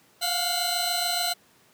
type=tone cluster; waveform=sawtooth; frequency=702 / 729 / 3016 / 3959 / 4111 Hz; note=F5 / F#5 / F#7 / B7 / C8; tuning=+9 / -26 / +32 / +3 / -31 cents; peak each=-26 / -29 / -31 / -29 / -26 dBFS; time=0.21-1.34 s; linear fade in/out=20 ms; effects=pink hiss -59 dBFS RMS until 1.73 s + high-pass 150 Hz 12 dB/octave